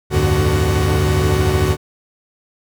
45% pulse tone cluster, 74.6 / 88.3 / 101.4 / 148 / 373.8 Hz, D2 / F2 / G#2 / D3 / F#4, +28 / +20 / -41 / +14 / +18 cents, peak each -20 dBFS, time 0.1-1.77 s, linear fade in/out 50 ms, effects none

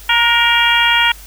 harmonic tone with a mistuned harmonic, 468 Hz, A#4, 7 cents sharp, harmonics 2 / 3 / 4 / 5 / 6 / 7, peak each -17 / -17 / -17 / -17 / -17 / -17 dBFS, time 0.09-1.12 s, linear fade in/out 5 ms, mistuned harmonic 3, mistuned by +36 cents, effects added 50 Hz sine -36 dBFS peak until 1.26 s + white hiss -39 dBFS RMS until 1.26 s

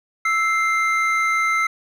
triangle tone pair together, 1318.5 / 2093 Hz, E6 / C7, 0 / 0 cents, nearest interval minor sixth, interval 800 cents, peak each -18 dBFS, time 0.25-1.67 s, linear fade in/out 5 ms, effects none

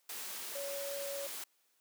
sine tone in noise, 561 Hz, C#5, 21 cents sharp, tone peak -39 dBFS, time 0.55-1.27 s, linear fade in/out 5 ms, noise white, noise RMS -43 dBFS, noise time 0.09-1.44 s, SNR +1 dB, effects white hiss -74 dBFS RMS until 1.8 s + high-pass 300 Hz 12 dB/octave

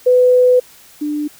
sine tone pair in turn, 500 / 297.3 Hz, B4 / D4, +21 / +21 cents, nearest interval major sixth, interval 900 cents, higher first, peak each -7 / -17 dBFS, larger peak first, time 0.06-0.6 / 1.01-1.28 s, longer first, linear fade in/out 10 ms, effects white hiss -44 dBFS RMS until 1.39 s

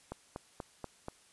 click train, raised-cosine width 1 ms, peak -25 dBFS, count 5, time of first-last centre 0.12-1.084 s, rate 4.15 Hz, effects white hiss -63 dBFS RMS until 1.32 s + resampled to 24000 Hz

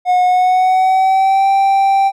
triangle tone with pitch glide, 726 to 782.6 Hz, F#5 to G5, -33 to -3 cents, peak -7 dBFS, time 0.05-2.12 s, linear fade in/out 50 ms, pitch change +130 cents, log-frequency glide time 0.25-1.49 s, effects none

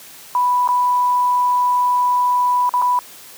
sine tone with dropouts, 987.8 Hz, B5, in tune, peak -13 dBFS, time 0.35-2.99 s, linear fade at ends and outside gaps 1 ms, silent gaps 0.676-0.688 / 2.693-2.738 / 2.817-2.822 s, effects white hiss -40 dBFS RMS until 3.37 s + high-pass 100 Hz 12 dB/octave

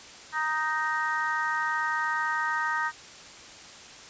harmonic tone, 311.1 Hz, D#4, in tune, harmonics 3 / 4 / 5 / 6, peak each -31 / -31 / -31 / -31 dBFS, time 0.32-2.92 s, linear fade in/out 50 ms, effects white hiss -46 dBFS RMS until 4.09 s + resampled to 16000 Hz

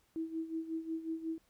sine tone with tremolo, 324.2 Hz, E4, 29 cents flat, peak -33 dBFS, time 0.16-1.38 s, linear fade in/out 0 ms, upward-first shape sine, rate 5.5 Hz, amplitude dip 75%, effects pink hiss -72 dBFS RMS until 1.49 s

